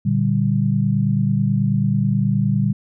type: chord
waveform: sine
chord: G minor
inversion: first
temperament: just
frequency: 117.6 / 147 / 196 Hz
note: Bb2 / D3 / G3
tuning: +16 / +2 / 0 cents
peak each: -20 / -20 / -19 dBFS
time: 0.05-2.73 s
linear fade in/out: 10 ms
effects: none